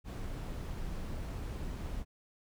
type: noise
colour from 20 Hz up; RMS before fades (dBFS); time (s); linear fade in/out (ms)
brown; -39; 0.04-2.05; 50
effects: none